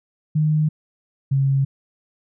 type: tone pair in turn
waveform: sine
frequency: 153.6 / 136.48 Hz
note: D#3 / C#3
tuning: -22 / -27 cents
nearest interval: major second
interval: 205 cents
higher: first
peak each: -15 dBFS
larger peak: neither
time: 0.35-0.69 / 1.31-1.65 s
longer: neither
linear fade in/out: 10 ms
effects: none